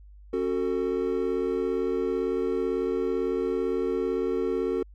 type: tone cluster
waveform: triangle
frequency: 271.4 / 369.8 / 447.7 Hz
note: C#4 / F#4 / A4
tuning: -36 / -1 / +30 cents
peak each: -30 / -26 / -26 dBFS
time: 0.33-4.83 s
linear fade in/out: 5 ms
effects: added 50 Hz sine -46 dBFS peak until 4.94 s